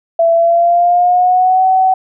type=tone with pitch glide; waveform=sine; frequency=668 to 754.1 Hz; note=E5 to F#5; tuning=+23 to +33 cents; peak=-7 dBFS; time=0.19-1.94 s; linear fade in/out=5 ms; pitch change=+210 cents; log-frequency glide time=0.33-1.66 s; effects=none